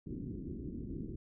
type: low-pass noise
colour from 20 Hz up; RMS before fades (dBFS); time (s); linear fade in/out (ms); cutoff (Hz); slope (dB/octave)
white; -42; 0.06-1.16; 5; 350; 48
effects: none